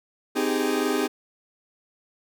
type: chord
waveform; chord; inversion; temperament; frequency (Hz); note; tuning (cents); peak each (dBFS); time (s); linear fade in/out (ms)
40% pulse; Ab major seventh; first; equal with one note detuned; 258.8 / 311.1 / 392 / 415.3; C4 / Eb4 / G4 / Ab4; -19 / 0 / 0 / 0; -27; 0.35-1.08; 20
effects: none